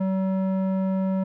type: tone with low-pass filter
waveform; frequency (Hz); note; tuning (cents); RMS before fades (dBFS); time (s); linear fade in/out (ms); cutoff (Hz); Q
square; 190.2; F#3; +48; -24; 0-1.24; 10; 780; 0.89
effects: none